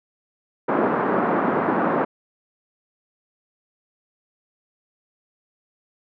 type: band-pass noise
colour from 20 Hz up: pink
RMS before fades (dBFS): -21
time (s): 0.68-2.05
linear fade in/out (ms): 10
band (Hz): 200 to 1400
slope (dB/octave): 24
effects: none